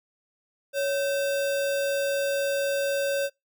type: tone with sample-and-hold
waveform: sine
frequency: 558 Hz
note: C#5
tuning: 11 cents sharp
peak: -23 dBFS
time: 0.73-3.3 s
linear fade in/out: 50 ms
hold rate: 2100 Hz
effects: noise-tail reverb RT60 0.2 s tail -25 dB re dry